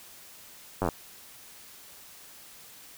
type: slowing click train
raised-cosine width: 1 ms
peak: -13 dBFS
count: 7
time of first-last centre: 0.82-0.888 s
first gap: 10 ms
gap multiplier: 1.05
effects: white hiss -50 dBFS RMS until 2.97 s